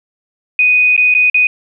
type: tone with dropouts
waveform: sine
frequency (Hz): 2489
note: D#7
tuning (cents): 0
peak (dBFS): -7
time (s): 0.59-1.47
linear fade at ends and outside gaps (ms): 2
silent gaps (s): 0.965-0.977 / 1.141-1.149 / 1.299-1.344
effects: none

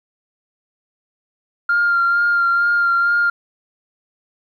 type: tone with vibrato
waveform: sine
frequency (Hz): 1396.9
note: F6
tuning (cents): 0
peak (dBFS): -12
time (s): 1.69-3.3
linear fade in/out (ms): 5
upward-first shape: sine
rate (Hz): 2.2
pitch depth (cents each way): 20
effects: tanh soft clip ceiling -9 dBFS + 9-bit

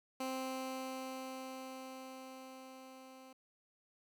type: tone with level ramp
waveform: 15% pulse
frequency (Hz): 261.6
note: C4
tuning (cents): 0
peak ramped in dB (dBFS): -31 to -48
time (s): 0.2-3.33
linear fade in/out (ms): 5
effects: none

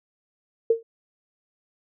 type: tone with exponential decay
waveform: sine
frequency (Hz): 456.5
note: A#4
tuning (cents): -36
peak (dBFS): -12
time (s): 0.7-0.83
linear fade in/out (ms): 5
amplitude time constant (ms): 28
effects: none

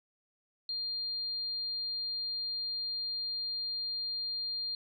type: tone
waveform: sine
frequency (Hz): 4200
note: C8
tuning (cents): +6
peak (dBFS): -33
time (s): 0.69-4.75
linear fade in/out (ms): 2
effects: none

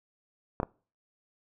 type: clicks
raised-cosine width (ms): 1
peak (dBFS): -14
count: 2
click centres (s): 0.601 / 0.631
effects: noise-tail reverb RT60 0.4 s tail -25 dB re dry

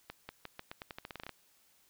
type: accelerating click train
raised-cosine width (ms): 0.3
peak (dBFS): -26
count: 15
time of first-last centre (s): 0.1-1.293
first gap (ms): 190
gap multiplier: 0.86
effects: white hiss -68 dBFS RMS until 1.89 s

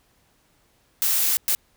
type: noise bursts at uneven times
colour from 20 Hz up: blue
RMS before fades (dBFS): -21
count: 2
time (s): 1.02-1.37 / 1.48-1.55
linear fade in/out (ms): 0
effects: pink hiss -63 dBFS RMS until 1.76 s

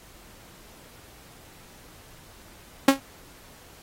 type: tone with exponential decay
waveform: sawtooth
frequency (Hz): 272.6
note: C#4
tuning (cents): -29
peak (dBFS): -6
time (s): 2.88-3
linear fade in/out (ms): 5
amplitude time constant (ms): 26
effects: pink hiss -51 dBFS RMS until 3.82 s + AAC 48 kbps

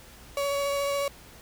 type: tone with vibrato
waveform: 35% pulse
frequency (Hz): 563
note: C#5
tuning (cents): +27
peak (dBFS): -24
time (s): 0.37-1.08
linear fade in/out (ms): 2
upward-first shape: sine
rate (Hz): 14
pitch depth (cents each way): 10
effects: added 60 Hz sine -56 dBFS peak until 1.41 s + pink hiss -50 dBFS RMS until 1.41 s

